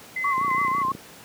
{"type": "tone with tremolo", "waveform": "sine", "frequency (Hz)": 2042, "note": "C7", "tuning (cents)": -43, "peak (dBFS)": -25, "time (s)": [0.16, 0.83], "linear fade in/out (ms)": 5, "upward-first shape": "square", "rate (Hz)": 2.9, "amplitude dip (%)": 55}
{"type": "tone with vibrato", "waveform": "sine", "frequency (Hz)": 1091, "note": "C#6", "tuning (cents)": -28, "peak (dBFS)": -21, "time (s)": [0.24, 0.92], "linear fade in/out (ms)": 5, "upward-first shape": "sine", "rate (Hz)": 6, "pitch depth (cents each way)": 79}
{"type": "click train", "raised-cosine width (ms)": 3, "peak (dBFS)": -21, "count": 18, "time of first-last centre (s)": [0.38, 0.95], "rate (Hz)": 29.8}
{"effects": ["pink hiss -45 dBFS RMS until 1.24 s", "high-pass 150 Hz 12 dB/octave"]}